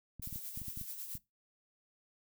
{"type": "clicks", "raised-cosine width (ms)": 5, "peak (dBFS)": -34, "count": 10, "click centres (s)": [0.197, 0.274, 0.327, 0.359, 0.575, 0.617, 0.682, 0.774, 0.813, 1.153]}
{"type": "noise with tremolo", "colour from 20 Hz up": "violet", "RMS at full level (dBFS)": -42, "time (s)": [0.22, 1.18], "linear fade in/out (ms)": 5, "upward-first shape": "sine", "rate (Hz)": 9.1, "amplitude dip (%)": 50}
{"effects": ["noise-tail reverb RT60 0.2 s tail -20 dB re dry"]}